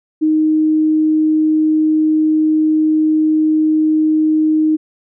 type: tone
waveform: sine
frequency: 311.1 Hz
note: D#4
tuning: in tune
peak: -10 dBFS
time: 0.21-4.77 s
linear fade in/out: 20 ms
effects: none